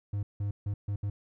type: tone bursts at uneven times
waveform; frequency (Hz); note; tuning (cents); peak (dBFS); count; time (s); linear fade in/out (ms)
triangle; 101.6; G#2; -38; -27; 5; 0.13-0.23 / 0.4-0.51 / 0.66-0.74 / 0.88-0.96 / 1.03-1.1; 5
effects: none